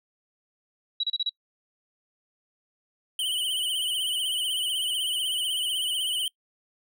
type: tone bursts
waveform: sine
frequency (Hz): 3893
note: B7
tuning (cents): -26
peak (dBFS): -23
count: 5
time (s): 1-1.295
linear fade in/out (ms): 5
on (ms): 35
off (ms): 30
type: tone with vibrato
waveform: square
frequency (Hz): 3032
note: F#7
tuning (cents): +42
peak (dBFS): -26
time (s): 3.19-6.28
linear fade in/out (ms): 2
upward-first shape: triangle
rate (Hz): 16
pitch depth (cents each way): 92
effects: noise-tail reverb RT60 0.1 s tail -25 dB re dry